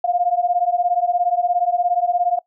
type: beating tone pair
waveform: sine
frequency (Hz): 698.5 / 715.5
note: F5 / F5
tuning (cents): 0 / +42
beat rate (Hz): 17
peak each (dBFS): -19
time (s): 0.04-2.39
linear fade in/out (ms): 5
effects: noise-tail reverb RT60 0.1 s tail -21 dB re dry